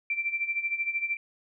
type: tone with tremolo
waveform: sine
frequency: 2349 Hz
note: D7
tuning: in tune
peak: -24 dBFS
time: 0.1-1.17 s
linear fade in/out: 2 ms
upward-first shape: sine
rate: 13 Hz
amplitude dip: 75%
effects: none